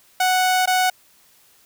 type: tone with dropouts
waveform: sawtooth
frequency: 740 Hz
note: F#5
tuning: in tune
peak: -12 dBFS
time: 0.2-0.9 s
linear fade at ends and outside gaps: 5 ms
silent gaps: 0.658-0.674 s
effects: white hiss -55 dBFS RMS until 1.65 s